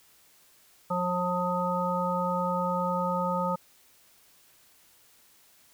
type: harmonic tone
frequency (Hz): 179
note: F3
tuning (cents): +43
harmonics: 1 / 3 / 5 / 7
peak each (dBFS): -31 / -31 / -31 / -31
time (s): 0.9-3.56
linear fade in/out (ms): 10
effects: white hiss -60 dBFS RMS until 5.73 s